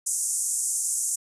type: band-pass noise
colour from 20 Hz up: white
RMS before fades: -27 dBFS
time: 0.06-1.16 s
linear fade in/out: 10 ms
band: 6500 to 10000 Hz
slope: 48 dB/octave
effects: resampled to 32000 Hz